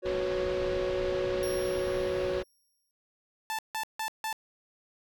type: chord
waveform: triangle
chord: F# suspended fourth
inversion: none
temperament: equal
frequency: 370 / 493.9 / 554.4 Hz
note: F#4 / B4 / C#5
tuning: 0 / 0 / 0 cents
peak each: -29 / -34 / -30 dBFS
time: 0.02-2.44 s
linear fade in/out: 50 ms
type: low-pass noise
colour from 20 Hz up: pink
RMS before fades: -39 dBFS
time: 0.05-2.43 s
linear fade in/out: 10 ms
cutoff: 4400 Hz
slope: 24 dB/octave
type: tone with exponential decay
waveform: 10% pulse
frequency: 5588 Hz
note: F8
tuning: in tune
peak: -32 dBFS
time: 1.43-2.91 s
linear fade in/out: 0 ms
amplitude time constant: 320 ms
type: tone bursts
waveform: sawtooth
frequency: 880 Hz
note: A5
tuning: in tune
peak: -27 dBFS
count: 4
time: 3.5-4.328 s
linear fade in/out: 0 ms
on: 87 ms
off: 160 ms
effects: none